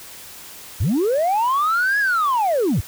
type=linear two-way sweep; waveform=sine; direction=up then down; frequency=68 to 1700 to 68 Hz; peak=-14 dBFS; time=0.8-2.81 s; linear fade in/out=10 ms; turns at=1.99 s; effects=tanh soft clip ceiling -14 dBFS + white hiss -39 dBFS RMS until 2.87 s